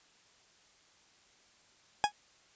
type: tone with exponential decay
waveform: 40% pulse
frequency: 830.6 Hz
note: G#5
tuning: in tune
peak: -19 dBFS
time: 2.04-2.12 s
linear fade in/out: 0 ms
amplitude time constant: 16 ms
effects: white hiss -64 dBFS RMS until 2.55 s + resampled to 16000 Hz